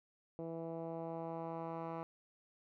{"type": "tone with low-pass filter sweep", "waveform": "10% pulse", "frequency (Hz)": 164.81, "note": "E3", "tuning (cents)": 0, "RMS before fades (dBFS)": -43, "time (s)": [0.39, 2.03], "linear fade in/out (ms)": 0, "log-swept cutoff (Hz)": [510, 1300], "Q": 1.5, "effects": []}